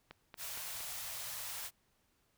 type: click train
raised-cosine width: 0.3 ms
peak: -32 dBFS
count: 4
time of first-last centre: 0.11-0.806 s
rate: 4.31 Hz
type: band-stop noise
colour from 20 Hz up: white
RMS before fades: -43 dBFS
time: 0.37-1.71 s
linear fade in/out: 50 ms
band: 140 to 560 Hz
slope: 24 dB/octave
effects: pink hiss -75 dBFS RMS until 2.37 s